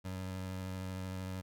25% pulse tone with vibrato, 93.5 Hz, F#2, 19 cents sharp, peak -35 dBFS, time 0.04-1.42 s, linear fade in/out 20 ms, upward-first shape sine, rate 13 Hz, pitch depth 16 cents each way, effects none

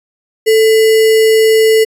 sine tone with sample-and-hold, 440.9 Hz, A4, 4 cents sharp, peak -5 dBFS, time 0.46-1.85 s, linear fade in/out 20 ms, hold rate 2450 Hz, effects resampled to 32000 Hz

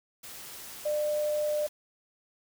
sine tone in noise, 599 Hz, D5, 34 cents sharp, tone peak -26 dBFS, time 0.85-1.67 s, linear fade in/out 10 ms, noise white, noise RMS -44 dBFS, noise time 0.23-1.69 s, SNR +15 dB, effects none

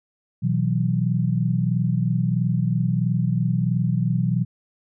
sine chord, B suspended fourth, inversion none, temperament equal with one note detuned, 123.47 / 161.98 / 185 Hz, B2 / E3 / F#3, 0 / -30 / 0 cents, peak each -22 / -23 / -24 dBFS, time 0.42-4.45 s, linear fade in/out 20 ms, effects none

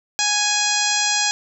harmonic tone, 830.6 Hz, G#5, in tune, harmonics 1 / 2 / 3 / 4 / 5 / 6 / 7 / 8 / 9, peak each -26 / -26 / -26 / -26 / -26 / -26 / -26 / -26 / -26 dBFS, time 0.19-1.31 s, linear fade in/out 0 ms, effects none

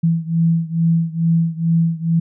sine beating tone pair, 164.81 / 167.11 Hz, E3 / E3, 0 / +24 cents, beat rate 2.3 Hz, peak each -16 / -18 dBFS, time 0.03-2.2 s, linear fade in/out 10 ms, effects none

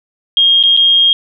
sine tone with dropouts, 3238 Hz, G#7, 45 cents flat, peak -6 dBFS, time 0.37-1.13 s, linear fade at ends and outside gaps 1 ms, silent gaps 0.628-0.636 / 0.766-0.773 s, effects none

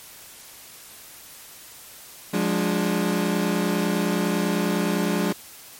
30% pulse chord, D diminished, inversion first, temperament equal with one note detuned, 177.77 / 207.7 / 293.7 Hz, F3 / Ab3 / D4, +31 / 0 / 0 cents, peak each -22 / -22 / -25 dBFS, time 2.33-5.33 s, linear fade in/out 10 ms, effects white hiss -44 dBFS RMS until 5.79 s + MP3 64 kbps

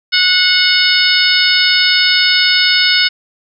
harmonic tone with a mistuned harmonic, 736 Hz, F#5, 9 cents flat, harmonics 2 / 3 / 4 / 5 / 6 / 7, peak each -16 / -16 / -16 / -16 / -16 / -16 dBFS, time 0.12-3.09 s, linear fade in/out 20 ms, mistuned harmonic 3, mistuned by -20 cents, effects none

